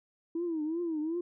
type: tone with vibrato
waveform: sine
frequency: 324.8 Hz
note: E4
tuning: 26 cents flat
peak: -29 dBFS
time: 0.35-1.21 s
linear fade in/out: 5 ms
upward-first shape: triangle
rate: 2.7 Hz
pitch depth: 150 cents each way
effects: tanh soft clip ceiling -26 dBFS